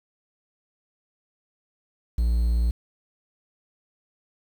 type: tone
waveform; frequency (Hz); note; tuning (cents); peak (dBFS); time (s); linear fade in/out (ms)
triangle; 58.27; A#1; 0; -17; 2.18-2.71; 5
effects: 8-bit